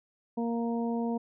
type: harmonic tone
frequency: 233.1 Hz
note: A#3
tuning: in tune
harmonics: 1 / 2 / 3 / 4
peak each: -29 / -35 / -39 / -41 dBFS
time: 0.37-1.18 s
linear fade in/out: 10 ms
effects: none